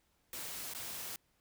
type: noise with dropouts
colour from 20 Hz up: white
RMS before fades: -43 dBFS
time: 0.33-1.16 s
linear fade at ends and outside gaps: 1 ms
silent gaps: 0.736-0.748 s
effects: pink hiss -75 dBFS RMS until 1.4 s